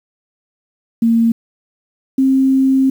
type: tone pair in turn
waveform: sine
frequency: 229.6 / 266 Hz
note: A#3 / C4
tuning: -26 / +29 cents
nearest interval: minor third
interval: 255 cents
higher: second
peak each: -9 dBFS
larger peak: neither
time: 1.02-1.32 / 2.18-2.9 s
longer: second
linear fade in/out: 5 ms
effects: 7-bit